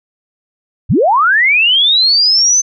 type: linear sweep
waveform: sine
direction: up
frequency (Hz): 56.9 to 6230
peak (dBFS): -7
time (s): 0.89-2.62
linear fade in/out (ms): 20
effects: none